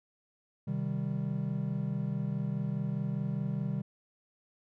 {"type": "chord", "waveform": "triangle", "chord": "C minor", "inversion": "none", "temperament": "equal", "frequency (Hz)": [130.81, 155.56, 196], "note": ["C3", "Eb3", "G3"], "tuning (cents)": [0, 0, 0], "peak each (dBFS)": -33, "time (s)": [0.67, 3.82], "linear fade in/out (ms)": 10, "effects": []}